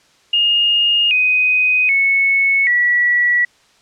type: tone with pitch steps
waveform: sine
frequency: 2842 / 2503 / 2204 / 1941.1 Hz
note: F7 / D#7 / C#7 / B6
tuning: +30 / +10 / -11 / -30 cents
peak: -11 dBFS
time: 0.33-3.45 s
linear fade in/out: 5 ms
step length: 780 ms
effects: white hiss -53 dBFS RMS until 3.81 s + low-pass 6000 Hz 12 dB/octave